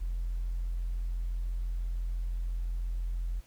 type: tone with tanh clipping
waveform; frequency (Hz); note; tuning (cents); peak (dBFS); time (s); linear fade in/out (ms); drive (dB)
triangle; 42.95; F1; -28; -30; 0-3.41; 20; 5
effects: pink hiss -62 dBFS RMS until 3.46 s